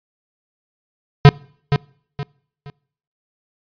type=tone with echo; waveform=square; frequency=142.8 Hz; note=D3; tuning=48 cents flat; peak=-3 dBFS; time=1.25-1.29 s; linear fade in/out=0 ms; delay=470 ms; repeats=3; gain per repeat=-10 dB; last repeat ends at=2.7 s; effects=noise-tail reverb RT60 0.6 s tail -26 dB re dry + resampled to 11025 Hz